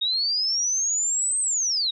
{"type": "linear two-way sweep", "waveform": "sine", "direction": "up then down", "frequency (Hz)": [3703, 8372, 3703], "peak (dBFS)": -21, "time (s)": [0.01, 1.91], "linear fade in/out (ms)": 10, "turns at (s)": 1.4, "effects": []}